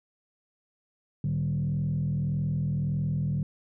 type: tone with frequency modulation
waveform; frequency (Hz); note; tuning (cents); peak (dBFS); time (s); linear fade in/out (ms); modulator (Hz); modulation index
sine; 146.83; D3; 0; -24; 1.24-3.43; 2; 41.7; 0.93
effects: tanh soft clip ceiling -21 dBFS